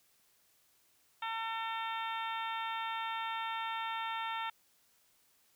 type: harmonic tone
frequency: 450 Hz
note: A4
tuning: 39 cents sharp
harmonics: 2 / 3 / 4 / 5 / 6 / 7 / 8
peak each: -38 / -41 / -45 / -46 / -47 / -49 / -47 dBFS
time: 1.22-4.5 s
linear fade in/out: 5 ms
effects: white hiss -70 dBFS RMS until 5.55 s